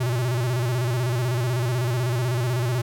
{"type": "tone with vibrato", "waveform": "square", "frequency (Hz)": 122.6, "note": "B2", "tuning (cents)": -12, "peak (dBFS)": -22, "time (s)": [0, 2.82], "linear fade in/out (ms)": 10, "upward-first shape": "square", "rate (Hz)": 16, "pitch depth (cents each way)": 83, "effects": []}